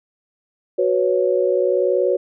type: chord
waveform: sine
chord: F# suspended fourth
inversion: none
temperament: equal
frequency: 370 / 493.9 / 554.4 Hz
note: F#4 / B4 / C#5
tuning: 0 / 0 / 0 cents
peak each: -19 / -20 / -19 dBFS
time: 0.78-2.17 s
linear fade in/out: 10 ms
effects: none